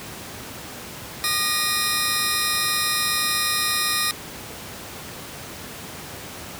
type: tone cluster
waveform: 20% pulse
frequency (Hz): 1218 / 1881 / 4069 / 5140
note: D#6 / A#6 / C8 / E8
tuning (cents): -37 / +15 / -49 / -45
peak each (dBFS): -21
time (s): 1.24-4.11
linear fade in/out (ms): 0
effects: pink hiss -36 dBFS RMS until 6.59 s + high-pass 80 Hz 12 dB/octave